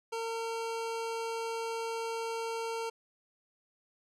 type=tone; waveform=25% pulse; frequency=455.9 Hz; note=A#4; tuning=39 cents flat; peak=-30 dBFS; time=0.12-2.9 s; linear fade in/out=10 ms; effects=low-pass 9000 Hz 12 dB/octave